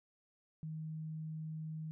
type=tone; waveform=sine; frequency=157.3 Hz; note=D#3; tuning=19 cents sharp; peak=-40 dBFS; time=0.63-1.91 s; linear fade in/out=0 ms; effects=none